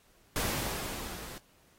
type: noise with level ramp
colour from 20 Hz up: pink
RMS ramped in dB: -31 to -46 dBFS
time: 0.36-1.38 s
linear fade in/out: 0 ms
effects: pink hiss -65 dBFS RMS until 1.78 s + AAC 48 kbps